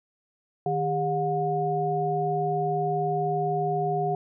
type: tone cluster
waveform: sine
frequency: 154.7 / 402.4 / 722 Hz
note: D#3 / G4 / F#5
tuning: -10 / +45 / -43 cents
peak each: -30 / -28 / -26 dBFS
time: 0.66-4.15 s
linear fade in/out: 2 ms
effects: none